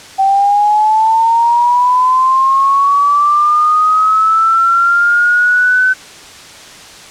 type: linear sweep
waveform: sine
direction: up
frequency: 770 to 1522 Hz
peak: -7 dBFS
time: 0.18-5.94 s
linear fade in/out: 20 ms
effects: white hiss -34 dBFS RMS until 7.1 s + low-pass 7000 Hz 12 dB/octave